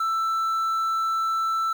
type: tone with quantisation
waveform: triangle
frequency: 1328 Hz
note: E6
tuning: 12 cents sharp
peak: -20 dBFS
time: 0-1.73 s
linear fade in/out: 5 ms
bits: 8
effects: none